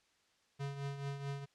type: tone with tremolo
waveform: square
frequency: 139.9 Hz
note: C#3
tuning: 16 cents sharp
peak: -37 dBFS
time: 0.59-1.46 s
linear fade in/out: 20 ms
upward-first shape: triangle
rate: 4.6 Hz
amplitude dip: 65%
effects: white hiss -73 dBFS RMS until 1.54 s + low-pass 6000 Hz 12 dB/octave